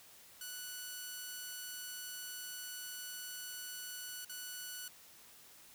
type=tone with dropouts; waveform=5% pulse; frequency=1480 Hz; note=F#6; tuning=in tune; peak=-32 dBFS; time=0.41-4.88 s; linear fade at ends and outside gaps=2 ms; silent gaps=4.248-4.295 s; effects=white hiss -59 dBFS RMS until 5.74 s